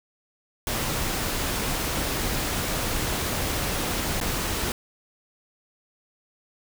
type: noise with dropouts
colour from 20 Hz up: pink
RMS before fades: -27 dBFS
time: 0.67-4.72 s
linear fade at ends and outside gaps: 1 ms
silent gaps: 4.202-4.212 s
effects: none